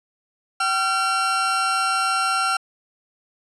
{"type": "tone pair together", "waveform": "40% pulse", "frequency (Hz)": [767.5, 1369], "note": ["G5", "F6"], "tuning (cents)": [-37, -35], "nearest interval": "minor seventh", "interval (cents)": 1002, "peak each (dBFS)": [-25, -19], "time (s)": [0.6, 2.57], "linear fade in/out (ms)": 5, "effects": ["resampled to 24000 Hz"]}